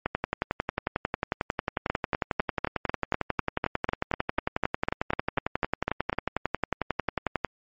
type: two click trains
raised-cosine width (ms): 0.5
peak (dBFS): -10 / -9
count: 83 / 18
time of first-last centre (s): 0.06-7.447 / 1.9-6.129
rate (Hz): 11.1 / 4.02
effects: MP3 32 kbps